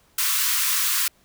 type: high-pass noise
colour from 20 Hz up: white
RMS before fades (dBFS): -22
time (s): 0.18-1.08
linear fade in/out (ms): 5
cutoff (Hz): 1000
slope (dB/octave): 96
effects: pink hiss -60 dBFS RMS until 1.24 s